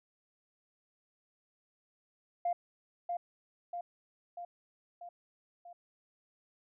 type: tone with echo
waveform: sine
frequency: 698.5 Hz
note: F5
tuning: in tune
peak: -28 dBFS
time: 2.45-2.53 s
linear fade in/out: 5 ms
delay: 640 ms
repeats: 5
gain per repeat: -4 dB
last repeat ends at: 5.73 s
effects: tanh soft clip ceiling -24 dBFS